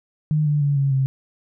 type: tone with pitch steps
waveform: sine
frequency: 152.7 / 147.75 / 142.97 / 138.34 / 133.86 Hz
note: D#3 / D3 / D3 / C#3 / C3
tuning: -32 / +11 / -46 / -3 / +40 cents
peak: -16 dBFS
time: 0.31-1.06 s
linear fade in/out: 0 ms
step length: 150 ms
effects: none